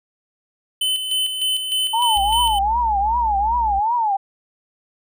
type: tone with tremolo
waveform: square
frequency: 3037 Hz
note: F#7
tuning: 44 cents sharp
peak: -18 dBFS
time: 0.81-2.59 s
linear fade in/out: 5 ms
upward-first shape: square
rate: 3.3 Hz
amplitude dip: 50%
type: tone with vibrato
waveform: sine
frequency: 874 Hz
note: A5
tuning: 12 cents flat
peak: -16 dBFS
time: 1.93-4.17 s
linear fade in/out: 10 ms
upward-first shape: triangle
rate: 2.6 Hz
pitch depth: 210 cents each way
type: tone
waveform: triangle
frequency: 59.4 Hz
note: A#1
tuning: 33 cents sharp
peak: -25 dBFS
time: 2.16-3.8 s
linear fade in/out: 10 ms
effects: none